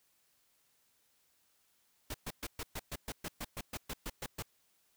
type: noise bursts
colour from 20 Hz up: pink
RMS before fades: -40 dBFS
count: 15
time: 2.1-4.425 s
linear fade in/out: 5 ms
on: 43 ms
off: 120 ms
effects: white hiss -73 dBFS RMS until 4.96 s